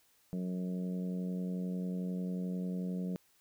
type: harmonic tone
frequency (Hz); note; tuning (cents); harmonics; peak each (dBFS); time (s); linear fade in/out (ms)
91.2; F#2; -24; 2 / 3 / 4 / 5 / 6 / 7; -34 / -46 / -51 / -47 / -53 / -54; 0.33-3.16; 0
effects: white hiss -69 dBFS RMS until 3.4 s